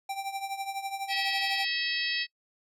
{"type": "tone with tremolo", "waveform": "square", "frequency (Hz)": 784, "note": "G5", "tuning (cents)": 0, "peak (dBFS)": -30, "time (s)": [0.09, 1.65], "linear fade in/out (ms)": 5, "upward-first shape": "triangle", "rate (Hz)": 12, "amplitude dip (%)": 80}
{"type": "harmonic tone", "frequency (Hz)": 646, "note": "E5", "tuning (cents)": -35, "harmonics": [3, 4, 5, 6, 7, 8], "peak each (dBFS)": [-33, -34, -35, -36, -36, -37], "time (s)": [1.08, 2.27], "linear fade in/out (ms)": 50}
{"effects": ["noise-tail reverb RT60 0.1 s tail -26 dB re dry", "resampled to 32000 Hz"]}